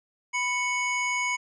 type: tone pair together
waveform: square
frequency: 993.3 / 2217 Hz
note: B5 / C#7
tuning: +10 / 0 cents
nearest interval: octave + major second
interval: 1390 cents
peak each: -31 / -27 dBFS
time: 0.33-1.37 s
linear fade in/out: 20 ms
effects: resampled to 22050 Hz